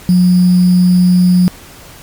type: tone with sample-and-hold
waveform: sine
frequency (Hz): 180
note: F#3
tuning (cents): -47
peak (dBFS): -5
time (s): 0.09-1.48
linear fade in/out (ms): 0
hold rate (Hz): 4900
effects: pink hiss -36 dBFS RMS until 2.02 s + MP3 96 kbps